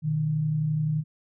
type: tone pair together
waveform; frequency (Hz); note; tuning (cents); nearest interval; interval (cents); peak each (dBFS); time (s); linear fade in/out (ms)
sine; 122.15 / 153.9; B2 / D#3; -19 / -19; major third; 400; -33 / -23; 0.02-1.04; 50
effects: none